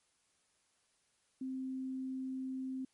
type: tone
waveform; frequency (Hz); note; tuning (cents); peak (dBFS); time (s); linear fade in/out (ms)
sine; 261.6; C4; 0; -37; 1.41-2.85; 5
effects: white hiss -75 dBFS RMS until 2.93 s + MP3 48 kbps